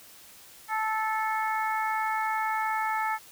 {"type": "harmonic tone", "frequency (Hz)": 437.4, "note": "A4", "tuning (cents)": -10, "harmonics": [2, 3, 4, 5], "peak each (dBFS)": [-28, -32, -34, -36], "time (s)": [0.68, 3.19], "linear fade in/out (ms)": 50, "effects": ["white hiss -51 dBFS RMS until 3.31 s"]}